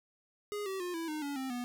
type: tone with pitch steps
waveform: square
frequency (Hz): 413.8 / 383.9 / 356.1 / 330.3 / 306.4 / 284.3 / 263.7 / 244.6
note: G#4 / G4 / F4 / E4 / D#4 / C#4 / C4 / B3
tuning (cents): -6 / -36 / +34 / +4 / -27 / +44 / +14 / -16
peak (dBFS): -36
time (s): 0.52-1.64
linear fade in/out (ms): 0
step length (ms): 140
effects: none